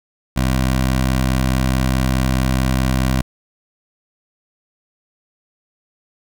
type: tone with notch filter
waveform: 15% pulse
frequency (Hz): 64.7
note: C2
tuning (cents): -19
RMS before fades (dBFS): -17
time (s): 0.36-3.22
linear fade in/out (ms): 10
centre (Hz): 450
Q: 1.8
effects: none